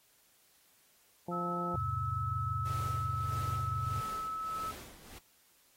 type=harmonic tone; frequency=174.61 Hz; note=F3; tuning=in tune; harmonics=1 / 2 / 3 / 4 / 5; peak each=-38 / -41 / -43 / -44 / -45 dBFS; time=1.28-1.76 s; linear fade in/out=5 ms
type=tone; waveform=sine; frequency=1300 Hz; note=E6; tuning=24 cents flat; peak=-35 dBFS; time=1.31-4.72 s; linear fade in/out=20 ms
type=chord; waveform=sine; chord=E augmented; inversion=none; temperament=just; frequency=82.41 / 103.01 / 128.76 Hz; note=E2 / G#2 / B#2; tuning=0 / -14 / -27 cents; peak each=-40 / -37 / -38 dBFS; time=1.74-4.01 s; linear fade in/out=5 ms
type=noise with tremolo; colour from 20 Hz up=pink; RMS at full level=-47 dBFS; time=2.65-5.19 s; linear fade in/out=10 ms; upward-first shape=sine; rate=1.6 Hz; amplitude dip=70%
effects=white hiss -67 dBFS RMS until 5.76 s + AAC 48 kbps